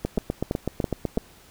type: two click trains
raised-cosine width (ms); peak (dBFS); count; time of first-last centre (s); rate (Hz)
2; -11 / -10; 10 / 4; 0.05-1.178 / 0.18-1.173; 7.98 / 3.02
effects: pink hiss -52 dBFS RMS until 1.5 s